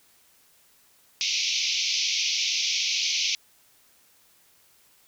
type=band-pass noise; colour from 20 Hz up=white; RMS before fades=-26 dBFS; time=1.21-3.35 s; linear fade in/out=0 ms; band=2200 to 6200 Hz; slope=96 dB/octave; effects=white hiss -60 dBFS RMS until 5.07 s